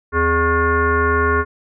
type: tone with frequency modulation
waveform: sine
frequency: 755 Hz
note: F#5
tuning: 35 cents sharp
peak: -13 dBFS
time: 0.12-1.45 s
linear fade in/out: 50 ms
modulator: 338 Hz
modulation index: 2.5
effects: none